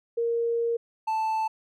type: tone pair in turn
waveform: sine / triangle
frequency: 466.2 / 880.1 Hz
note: A#4 / A5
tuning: 0 / 0 cents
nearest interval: major seventh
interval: 1100 cents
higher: second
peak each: -23 / -22 dBFS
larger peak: second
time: 0.17-0.77 / 1.07-1.48 s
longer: first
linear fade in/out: 10 ms
effects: none